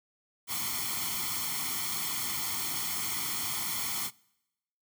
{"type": "noise with comb filter", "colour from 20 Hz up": "white", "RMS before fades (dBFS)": -33, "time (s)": [0.47, 4.11], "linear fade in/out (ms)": 50, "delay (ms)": 0.92, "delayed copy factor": 0.8, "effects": ["noise-tail reverb RT60 0.9 s tail -25 dB re dry", "high-pass 80 Hz 12 dB/octave"]}